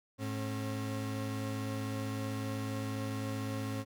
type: tone pair together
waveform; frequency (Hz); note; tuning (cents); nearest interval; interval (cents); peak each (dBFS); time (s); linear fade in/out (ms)
35% pulse; 107.23 / 270; A2 / C#4; -44 / -45; octave + major third; 1599; -35 / -37; 0.18-3.85; 50
effects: none